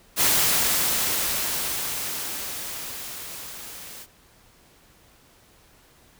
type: noise with level ramp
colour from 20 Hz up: white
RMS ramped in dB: -19 to -41 dBFS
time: 0.16-4.07 s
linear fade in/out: 50 ms
effects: pink hiss -56 dBFS RMS until 6.19 s